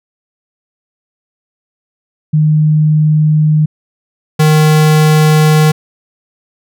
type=tone pair in turn; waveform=sine / square; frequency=153.5 / 154.35 Hz; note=D#3 / D#3; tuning=-23 / -14 cents; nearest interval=unison; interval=9 cents; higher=second; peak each=-6 dBFS; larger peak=neither; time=2.33-3.66 / 4.39-5.72 s; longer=neither; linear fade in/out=10 ms; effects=none